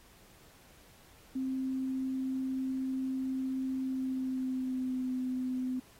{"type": "tone with pitch glide", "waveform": "sine", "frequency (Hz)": [262.4, 255.2], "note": ["C4", "C4"], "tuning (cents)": [5, -43], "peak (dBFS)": -31, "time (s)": [1.35, 5.8], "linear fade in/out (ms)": 10, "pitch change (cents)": -48, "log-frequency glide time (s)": [3.8, 5.16], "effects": ["pink hiss -60 dBFS RMS until 5.99 s", "AAC 48 kbps"]}